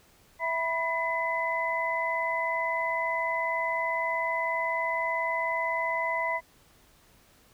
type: tone cluster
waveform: sine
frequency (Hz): 661 / 983 / 2019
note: E5 / B5 / B6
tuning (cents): +5 / -8 / +38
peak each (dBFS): -32 / -30 / -30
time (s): 0.39-6.41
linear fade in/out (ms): 50
effects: pink hiss -60 dBFS RMS until 7.53 s